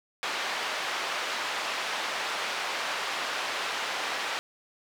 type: band-pass noise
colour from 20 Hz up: pink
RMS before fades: -32 dBFS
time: 0.23-4.39 s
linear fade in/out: 0 ms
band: 780 to 4100 Hz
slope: 12 dB/octave
effects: none